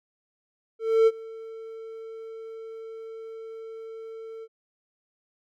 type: tone with ADSR envelope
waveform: triangle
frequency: 448.1 Hz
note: A4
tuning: 32 cents sharp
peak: -12 dBFS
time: 0.79-4.48 s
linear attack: 280 ms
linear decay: 39 ms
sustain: -23 dB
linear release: 49 ms
effects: none